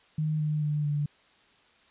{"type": "tone with pitch steps", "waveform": "sine", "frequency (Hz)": [154.5, 151.85, 149.24, 146.67], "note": ["D#3", "D#3", "D3", "D3"], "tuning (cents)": [-12, -42, 28, -2], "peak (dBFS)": -25, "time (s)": [0.18, 1.06], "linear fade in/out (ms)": 5, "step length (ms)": 220, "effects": ["white hiss -61 dBFS RMS until 1.9 s", "resampled to 8000 Hz"]}